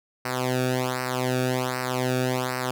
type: tone with flanger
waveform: sawtooth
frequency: 127.3 Hz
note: C3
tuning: 47 cents flat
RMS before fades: -26 dBFS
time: 0.25-2.71 s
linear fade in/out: 5 ms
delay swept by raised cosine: 0.29 to 0.99 ms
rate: 1.3 Hz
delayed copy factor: -0.9
effects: none